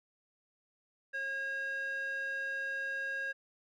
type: tone with band-pass filter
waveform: square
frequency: 543 Hz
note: C#5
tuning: 36 cents flat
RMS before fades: -37 dBFS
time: 1.13-3.33 s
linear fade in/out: 20 ms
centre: 1800 Hz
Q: 8
effects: none